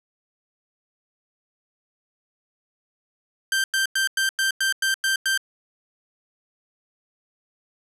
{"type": "tone bursts", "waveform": "sawtooth", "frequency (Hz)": 1568, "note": "G6", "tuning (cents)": 0, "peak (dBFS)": -16, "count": 9, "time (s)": [3.52, 5.376], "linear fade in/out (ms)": 2, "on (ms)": 120, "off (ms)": 97, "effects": ["resampled to 32000 Hz", "8-bit"]}